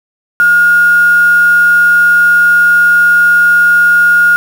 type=tone with quantisation; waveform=sine; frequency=1428 Hz; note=F6; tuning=38 cents sharp; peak=-4 dBFS; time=0.4-4.36 s; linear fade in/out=0 ms; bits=4; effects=none